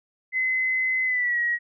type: tone with pitch glide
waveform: sine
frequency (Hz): 2040 to 1903.4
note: C7 to A#6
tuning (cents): -44 to +36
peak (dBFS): -21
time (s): 0.32-1.59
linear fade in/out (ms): 50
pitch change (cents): -120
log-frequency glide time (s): 1.05-1.39
effects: none